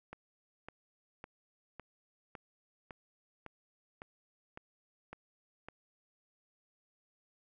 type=click train; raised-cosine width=0.5 ms; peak=-30 dBFS; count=11; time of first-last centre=0.13-5.686 s; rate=1.8 Hz; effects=none